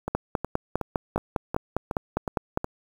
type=two click trains; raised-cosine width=1 ms; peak=-9 / -14 dBFS; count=13 / 8; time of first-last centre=0.15-2.574 / 0.08-2.644 s; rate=4.95 / 2.73 Hz; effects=7-bit